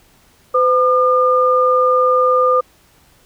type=tone pair together; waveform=sine; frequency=508 / 1208.2 Hz; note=B4 / D6; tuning=+49 / +49 cents; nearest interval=octave + minor third; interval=1500 cents; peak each=-13 dBFS; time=0.54-2.61 s; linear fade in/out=10 ms; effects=pink hiss -52 dBFS RMS until 3.25 s